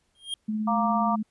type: tone with exponential growth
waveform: square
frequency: 3219 Hz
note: G7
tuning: 45 cents sharp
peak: -26 dBFS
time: 0.15-0.34 s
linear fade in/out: 2 ms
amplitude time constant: 40 ms
type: tone with tremolo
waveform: sine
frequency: 215 Hz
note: A3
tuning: 40 cents flat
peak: -24 dBFS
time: 0.48-1.23 s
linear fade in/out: 10 ms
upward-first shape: triangle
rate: 17 Hz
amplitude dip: 30%
type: chord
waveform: sine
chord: Bb major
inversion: second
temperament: equal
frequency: 698.5 / 932.3 / 1174.7 Hz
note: F5 / Bb5 / D6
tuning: 0 / 0 / 0 cents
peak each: -27 dBFS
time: 0.67-1.16 s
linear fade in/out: 10 ms
effects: pink hiss -71 dBFS RMS until 1.3 s + resampled to 24000 Hz